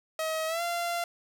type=tone with pitch glide; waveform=sawtooth; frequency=636 to 689.6 Hz; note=D#5 to F5; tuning=+38 to -22 cents; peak=-25 dBFS; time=0.19-1.04 s; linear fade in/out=2 ms; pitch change=+140 cents; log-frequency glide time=0.47-0.62 s; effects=none